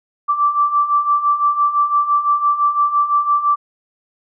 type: beating tone pair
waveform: sine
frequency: 1164 / 1169.9 Hz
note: D6 / D6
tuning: -16 / -7 cents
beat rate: 5.9 Hz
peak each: -19 / -14 dBFS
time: 0.28-3.56 s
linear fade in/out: 20 ms
effects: none